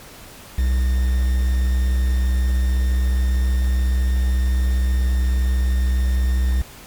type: tone with quantisation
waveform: triangle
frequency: 63.2 Hz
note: B1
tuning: 41 cents sharp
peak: -13 dBFS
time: 0.58-6.62 s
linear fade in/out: 5 ms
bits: 6
effects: pink hiss -41 dBFS RMS until 6.86 s + MP3 96 kbps